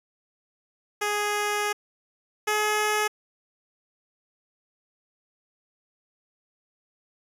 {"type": "tone pair in turn", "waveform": "10% pulse", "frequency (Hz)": [415.3, 423.5], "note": ["G#4", "G#4"], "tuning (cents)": [0, 34], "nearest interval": "unison", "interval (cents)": 34, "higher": "second", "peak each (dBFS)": [-16, -14], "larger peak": "second", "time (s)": [[1.01, 1.73], [2.47, 3.08]], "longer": "first", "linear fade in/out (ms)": 10, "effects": ["resampled to 32000 Hz"]}